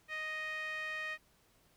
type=tone with band-pass filter; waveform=sawtooth; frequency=622.3 Hz; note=D#5; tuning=in tune; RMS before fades=-40 dBFS; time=0.08-1.18 s; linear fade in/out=50 ms; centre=2100 Hz; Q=6.9; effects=pink hiss -69 dBFS RMS until 1.76 s